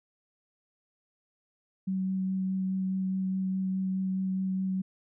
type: tone with vibrato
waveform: sine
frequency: 189 Hz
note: F#3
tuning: 37 cents sharp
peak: -27 dBFS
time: 1.87-4.82 s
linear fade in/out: 10 ms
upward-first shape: sine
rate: 4.8 Hz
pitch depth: 9 cents each way
effects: none